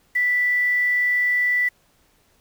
sine tone with quantisation, 1973 Hz, B6, 2 cents flat, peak -17 dBFS, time 0.15-1.69 s, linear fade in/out 10 ms, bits 7, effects pink hiss -61 dBFS RMS until 2.4 s

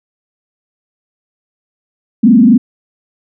sine tone with frequency modulation, 233.1 Hz, A#3, in tune, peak -3 dBFS, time 2.23-2.58 s, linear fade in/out 10 ms, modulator 24 Hz, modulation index 1.3, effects none

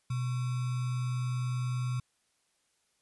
sine tone with sample-and-hold, 125.1 Hz, B2, 23 cents sharp, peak -29 dBFS, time 0.1-2 s, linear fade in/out 5 ms, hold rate 1225 Hz, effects white hiss -74 dBFS RMS until 3.01 s + resampled to 24000 Hz

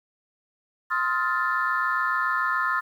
sine chord, F dominant seventh, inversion second, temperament equal with one note detuned, 1046.5 / 1269.9 / 1396.9 / 1760 Hz, C6 / Eb6 / F6 / A6, 0 / +35 / 0 / 0 cents, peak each -27 dBFS, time 0.9-2.81 s, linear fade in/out 20 ms, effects tanh soft clip ceiling -13 dBFS + 9-bit

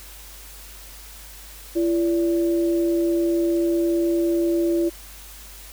sine tone pair together, 338.8 / 578.6 Hz, E4 / D5, +48 / -26 cents, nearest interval major sixth, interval 926 cents, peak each -18 / -28 dBFS, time 1.75-4.9 s, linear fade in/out 20 ms, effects added 50 Hz sine -43 dBFS peak until 5.72 s + white hiss -43 dBFS RMS until 5.72 s

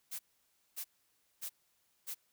blue noise bursts, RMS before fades -41 dBFS, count 4, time 0.11-2.148 s, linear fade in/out 20 ms, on 82 ms, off 570 ms, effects white hiss -75 dBFS RMS until 2.32 s

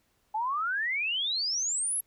sine exponential sweep, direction up, 837 to 11480 Hz, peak -27 dBFS, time 0.34-2.01 s, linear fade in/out 10 ms, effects pink hiss -71 dBFS RMS until 2.06 s

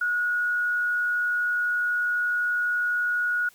sine tone with frequency modulation, 1452 Hz, F#6, 33 cents flat, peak -22 dBFS, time 0.01-3.49 s, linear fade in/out 5 ms, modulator 88 Hz, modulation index 0.23, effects white hiss -56 dBFS RMS until 3.54 s

